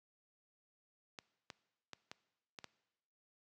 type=clicks; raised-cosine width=0.2 ms; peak=-29 dBFS; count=6; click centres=1.188 / 1.502 / 1.933 / 2.115 / 2.588 / 2.643 s; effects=noise-tail reverb RT60 1.0 s tail -20 dB re dry + high-pass 100 Hz 12 dB/octave